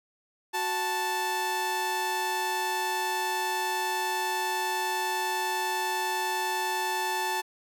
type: tone pair together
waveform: sawtooth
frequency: 370 / 880 Hz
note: F#4 / A5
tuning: 0 / 0 cents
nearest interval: octave + minor third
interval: 1500 cents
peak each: -31 / -24 dBFS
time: 0.53-7.42 s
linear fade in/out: 20 ms
effects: none